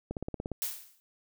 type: click train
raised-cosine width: 2 ms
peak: -21 dBFS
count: 8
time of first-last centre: 0.11-0.517 s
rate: 17.2 Hz
type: noise with exponential decay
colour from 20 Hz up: blue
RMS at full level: -30 dBFS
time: 0.62-1 s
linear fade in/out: 0 ms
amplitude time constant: 82 ms
effects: none